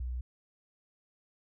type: tone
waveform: sine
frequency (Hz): 61.74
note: B1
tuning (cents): 0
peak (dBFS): -33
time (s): 0-0.21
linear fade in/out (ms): 5
effects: none